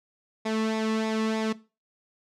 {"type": "tone with flanger", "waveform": "sawtooth", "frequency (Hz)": 220, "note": "A3", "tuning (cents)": 0, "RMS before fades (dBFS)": -27, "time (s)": [0.45, 1.53], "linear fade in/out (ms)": 10, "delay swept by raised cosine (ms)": [0.67, 1.36], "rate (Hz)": 3.2, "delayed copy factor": -0.6, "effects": ["noise-tail reverb RT60 0.3 s tail -18 dB re dry", "low-pass 6000 Hz 12 dB/octave"]}